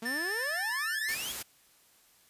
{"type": "exponential sweep", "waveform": "sawtooth", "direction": "up", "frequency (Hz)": [220, 3424], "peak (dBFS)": -33, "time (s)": [0.02, 1.32], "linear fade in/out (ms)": 5}
{"type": "tone with vibrato", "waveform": "square", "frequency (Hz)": 1760, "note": "A6", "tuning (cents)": 0, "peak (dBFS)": -32, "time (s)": [0.05, 1.15], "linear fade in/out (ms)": 10, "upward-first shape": "square", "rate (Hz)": 3.9, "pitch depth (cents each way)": 18}
{"type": "noise", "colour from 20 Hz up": "white", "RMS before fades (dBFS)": -38, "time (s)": [1.08, 1.43], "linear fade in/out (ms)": 10}
{"effects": ["white hiss -63 dBFS RMS until 2.29 s", "resampled to 32000 Hz"]}